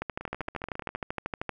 two click trains, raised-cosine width 0.5 ms, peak -23 / -16 dBFS, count 12 / 20, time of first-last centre 0.21-0.958 / 0.02-1.493 s, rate 14.7 / 12.9 Hz, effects none

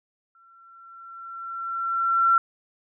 sine tone with exponential growth, 1356 Hz, E6, 49 cents sharp, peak -14 dBFS, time 0.35-2.38 s, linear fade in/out 2 ms, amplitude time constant 440 ms, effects none

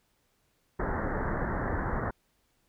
pink low-pass noise, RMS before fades -31 dBFS, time 0.79-2.11 s, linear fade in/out 10 ms, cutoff 1900 Hz, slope 96 dB/octave, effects pink hiss -72 dBFS RMS until 2.68 s

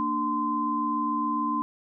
sine tone cluster, 230 / 297.1 / 1033 Hz, A#3 / D4 / C6, -23 / +20 / -22 cents, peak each -32 / -30 / -26 dBFS, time 0-1.62 s, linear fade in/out 0 ms, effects none

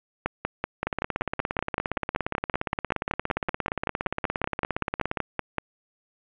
two click trains, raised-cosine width 0.5 ms, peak -10 / -11 dBFS, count 29 / 75, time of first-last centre 0.26-5.583 / 0.87-5.172 s, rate 5.26 / 17.2 Hz, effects resampled to 8000 Hz + 8-bit

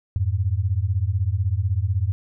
sine beating tone pair, 87.6 / 103.6 Hz, F2 / G#2, +6 / -4 cents, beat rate 16 Hz, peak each -22 dBFS, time 0.16-2.12 s, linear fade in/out 0 ms, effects none

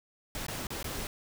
pink noise with dropouts, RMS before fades -37 dBFS, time 0.35-1.07 s, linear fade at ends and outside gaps 1 ms, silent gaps 0.466-0.483 / 0.669-0.704 / 0.828-0.843 s, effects none

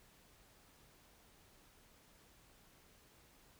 silence, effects pink hiss -66 dBFS RMS until 3.59 s

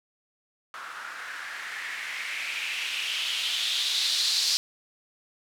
violet noise with low-pass filter sweep, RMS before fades -30 dBFS, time 0.74-4.57 s, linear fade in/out 0 ms, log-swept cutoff 1300 to 4600 Hz, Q 3.6, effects none

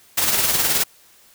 white noise with tremolo, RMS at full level -17 dBFS, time 0.17-0.84 s, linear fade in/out 10 ms, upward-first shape sine, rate 19 Hz, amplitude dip 45%, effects white hiss -52 dBFS RMS until 1.34 s

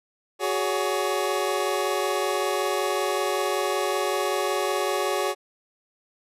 25% pulse chord, F# suspended second, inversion none, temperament equal with one note detuned, 370 / 415.3 / 563.1 Hz, F#4 / G#4 / C#5, 0 / 0 / +27 cents, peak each -24 dBFS, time 0.39-5.35 s, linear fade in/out 50 ms, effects resampled to 32000 Hz

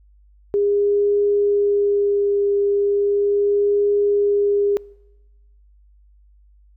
sine tone with vibrato, 406 Hz, G#4, 39 cents flat, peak -15 dBFS, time 0.54-4.77 s, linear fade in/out 0 ms, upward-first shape triangle, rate 0.37 Hz, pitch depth 12 cents each way, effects noise-tail reverb RT60 1.0 s tail -25 dB re dry + added 50 Hz sine -49 dBFS peak until 6.76 s

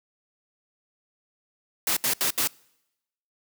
white noise bursts, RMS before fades -24 dBFS, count 4, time 1.87-2.474 s, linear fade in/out 2 ms, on 97 ms, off 72 ms, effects noise-tail reverb RT60 0.9 s tail -26 dB re dry + high-pass 100 Hz 12 dB/octave

